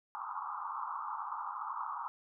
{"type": "band-pass noise", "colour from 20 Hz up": "white", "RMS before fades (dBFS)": -40, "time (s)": [0.15, 2.08], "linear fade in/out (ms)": 0, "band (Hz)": [830, 1300], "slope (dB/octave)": 96, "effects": []}